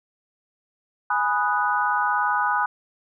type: chord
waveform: sine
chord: G# minor seventh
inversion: none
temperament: equal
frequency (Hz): 830.6 / 987.8 / 1244.5 / 1480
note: G#5 / B5 / D#6 / F#6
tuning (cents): 0 / 0 / 0 / 0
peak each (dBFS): -25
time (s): 1.1-2.66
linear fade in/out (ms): 5
effects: none